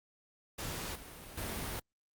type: noise with level steps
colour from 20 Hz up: pink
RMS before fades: -40 / -49 / -39 dBFS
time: 0.58-1.8 s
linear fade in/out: 10 ms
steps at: 0.95 / 1.37 s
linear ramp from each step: 10 ms
effects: Opus 48 kbps